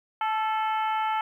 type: harmonic tone with a mistuned harmonic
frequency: 435.9 Hz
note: A4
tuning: 16 cents flat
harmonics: 2 / 3 / 4 / 5 / 6 / 7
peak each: -25 / -31 / -40 / -38 / -44 / -42 dBFS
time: 0.21-1.21 s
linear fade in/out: 2 ms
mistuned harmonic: 3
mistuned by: +32 cents
effects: 10-bit